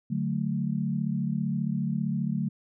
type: chord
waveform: sine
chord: D major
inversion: none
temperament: equal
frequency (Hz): 146.83 / 185 / 220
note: D3 / F#3 / A3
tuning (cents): 0 / 0 / 0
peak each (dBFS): -30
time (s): 0.1-2.49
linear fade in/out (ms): 10
effects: none